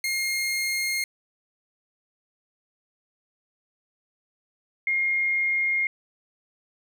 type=tone pair in turn; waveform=sawtooth / sine; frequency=2133 / 2133 Hz; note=C7 / C7; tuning=+33 / +33 cents; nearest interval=unison; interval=0 cents; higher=neither; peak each=-21 dBFS; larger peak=neither; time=0.04-1.04 / 4.87-5.87 s; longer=neither; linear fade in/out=2 ms; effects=none